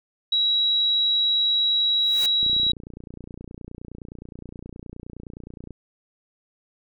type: tone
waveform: sine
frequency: 3877 Hz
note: B7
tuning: 33 cents flat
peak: -18 dBFS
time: 0.32-2.72 s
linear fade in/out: 5 ms
type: noise with exponential growth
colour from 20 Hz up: white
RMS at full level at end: -29 dBFS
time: 1.92-2.26 s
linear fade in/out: 1 ms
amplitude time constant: 72 ms
type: click train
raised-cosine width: 3 ms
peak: -25 dBFS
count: 98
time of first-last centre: 2.43-5.707 s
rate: 29.6 Hz
effects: none